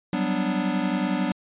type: chord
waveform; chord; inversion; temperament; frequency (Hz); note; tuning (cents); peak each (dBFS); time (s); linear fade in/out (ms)
square; G major seventh; third; equal; 185 / 196 / 246.9 / 293.7; F#3 / G3 / B3 / D4; 0 / 0 / 0 / 0; -29; 0.13-1.32; 2
effects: resampled to 8000 Hz